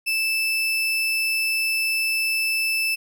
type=tone; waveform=35% pulse; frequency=2637 Hz; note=E7; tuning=in tune; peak=-19 dBFS; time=0.06-2.96 s; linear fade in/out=20 ms; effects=none

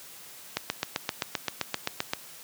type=click train; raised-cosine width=0.2 ms; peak=-9 dBFS; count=13; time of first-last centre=0.57-2.135 s; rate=7.67 Hz; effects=white hiss -47 dBFS RMS until 2.43 s + high-pass 100 Hz 12 dB/octave

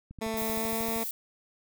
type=click train; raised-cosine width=5 ms; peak=-32 dBFS; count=12; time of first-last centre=0.11-0.963 s; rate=12.9 Hz
type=tone with pitch glide; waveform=15% pulse; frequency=222.2 to 226.1 Hz; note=A3 to A3; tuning=+17 to +47 cents; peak=-24 dBFS; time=0.21-1.04 s; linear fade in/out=10 ms; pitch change=+30 cents; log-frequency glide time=0.54-0.86 s
type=noise; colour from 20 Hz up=violet; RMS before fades=-35 dBFS; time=0.37-1.11 s; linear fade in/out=2 ms
effects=none

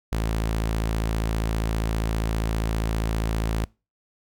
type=tone; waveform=sawtooth; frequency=55 Hz; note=A1; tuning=in tune; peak=-19 dBFS; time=0.12-3.65 s; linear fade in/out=5 ms; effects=noise-tail reverb RT60 0.3 s tail -25 dB re dry

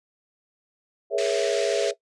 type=chord; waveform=sine; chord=A# half-diminished seventh; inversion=third; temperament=equal with one note detuned; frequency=415.3 / 472.9 / 554.4 / 659.3 Hz; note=G#4 / A#4 / C#5 / E5; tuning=0 / +25 / 0 / 0 cents; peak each=-26 / -28 / -26 / -26 dBFS; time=1.1-1.94 s; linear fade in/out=50 ms
type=band-pass noise; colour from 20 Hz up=pink; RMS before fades=-34 dBFS; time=1.18-1.91 s; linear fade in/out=2 ms; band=1700 to 7300 Hz; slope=24 dB/octave
effects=noise-tail reverb RT60 0.1 s tail -19 dB re dry + resampled to 24000 Hz

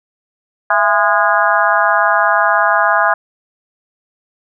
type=harmonic tone with a mistuned harmonic; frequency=205.9 Hz; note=G#3; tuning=15 cents flat; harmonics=3 / 4 / 5 / 6 / 7 / 8; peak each=-17 / -17 / -17 / -17 / -17 / -17 dBFS; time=0.7-3.14 s; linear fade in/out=5 ms; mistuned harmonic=3; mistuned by=+130 cents; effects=none

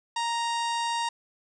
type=harmonic tone; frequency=933 Hz; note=A#5; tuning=1 cent sharp; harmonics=1 / 2 / 3 / 4 / 5 / 6 / 7 / 8 / 9 / 10; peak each=-27 / -37 / -38 / -37 / -41 / -42 / -48 / -45 / -46 / -51 dBFS; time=0.16-1.09 s; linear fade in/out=5 ms; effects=none

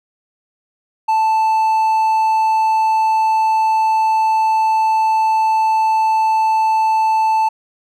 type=tone; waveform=triangle; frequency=880 Hz; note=A5; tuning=in tune; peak=-10 dBFS; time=1.08-7.49 s; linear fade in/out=10 ms; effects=none

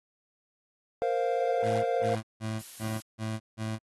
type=chord; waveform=triangle; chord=Bb suspended second; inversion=none; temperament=equal; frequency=466.2 / 523.3 / 698.5 Hz; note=Bb4 / C5 / F5; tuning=0 / 0 / 0 cents; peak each=-28 dBFS; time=1.02-2.15 s; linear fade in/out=0 ms
type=tone bursts; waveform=25% pulse; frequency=110 Hz; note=A2; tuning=in tune; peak=-27 dBFS; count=6; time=1.62-3.79 s; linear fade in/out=50 ms; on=220 ms; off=170 ms
type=noise; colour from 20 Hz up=blue; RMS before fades=-44 dBFS; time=2.59-3.02 s; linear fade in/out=2 ms
effects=AAC 32 kbps

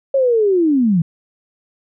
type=linear sweep; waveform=sine; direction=down; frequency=554.4 to 154.9 Hz; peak=-11 dBFS; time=0.14-1.02 s; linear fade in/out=5 ms; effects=none

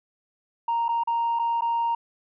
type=tone with dropouts; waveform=sine; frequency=931 Hz; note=A#5; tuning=2 cents flat; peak=-20 dBFS; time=0.68-1.95 s; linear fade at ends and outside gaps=5 ms; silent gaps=0.883-0.889 / 1.036-1.073 / 1.39-1.394 / 1.609-1.619 s; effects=tanh soft clip ceiling -19 dBFS

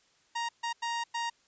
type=tone bursts at uneven times; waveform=sawtooth; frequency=935 Hz; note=A#5; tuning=5 cents sharp; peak=-27 dBFS; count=4; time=0.35-0.49 / 0.63-0.73 / 0.82-1.04 / 1.14-1.3 s; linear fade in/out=10 ms; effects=white hiss -67 dBFS RMS until 1.47 s + resampled to 16000 Hz

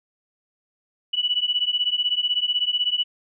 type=beating tone pair; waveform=sine; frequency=2945 / 2961 Hz; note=F#7 / F#7; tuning=-9 / +1 cents; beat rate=16 Hz; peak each=-23 dBFS; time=1.13-3.04 s; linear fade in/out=10 ms; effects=none

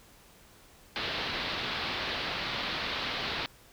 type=low-pass noise; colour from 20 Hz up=white; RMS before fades=-34 dBFS; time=0.96-3.46 s; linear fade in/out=0 ms; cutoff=4400 Hz; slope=48 dB/octave; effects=pink hiss -57 dBFS RMS until 3.72 s

